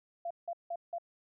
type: tone bursts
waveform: sine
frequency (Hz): 685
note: F5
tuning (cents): -34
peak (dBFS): -34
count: 4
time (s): 0.25-0.984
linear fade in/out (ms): 5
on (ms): 56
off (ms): 170
effects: none